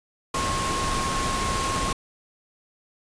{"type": "tone in noise", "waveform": "sine", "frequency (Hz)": 1079, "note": "C#6", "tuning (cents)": -47, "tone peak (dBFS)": -27, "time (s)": [0.34, 1.93], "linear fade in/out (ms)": 5, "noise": "pink", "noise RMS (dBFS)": -27, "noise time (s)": [0.34, 1.93], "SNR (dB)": -3, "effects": ["resampled to 22050 Hz"]}